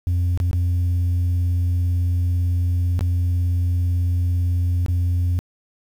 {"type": "tone with dropouts", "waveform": "sine", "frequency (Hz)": 88.2, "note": "F2", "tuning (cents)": 18, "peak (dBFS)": -14, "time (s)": [0.07, 5.39], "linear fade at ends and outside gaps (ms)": 0, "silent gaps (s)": [[0.375, 0.401], [0.512, 0.531], [2.992, 3.009], [4.862, 4.883]], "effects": ["tanh soft clip ceiling -16 dBFS", "8-bit"]}